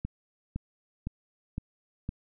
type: click train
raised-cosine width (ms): 5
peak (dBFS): -20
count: 5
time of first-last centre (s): 0.05-2.091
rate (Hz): 1.96
effects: none